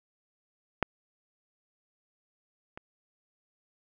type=clicks; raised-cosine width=0.5 ms; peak=-9 / -26 dBFS; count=2; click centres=0.827 / 2.775 s; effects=none